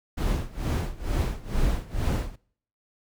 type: noise with tremolo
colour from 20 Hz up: brown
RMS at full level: -23 dBFS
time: 0.17-2.36 s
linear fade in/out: 10 ms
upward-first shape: sine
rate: 2.2 Hz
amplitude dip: 90%
effects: noise-tail reverb RT60 0.6 s tail -25 dB re dry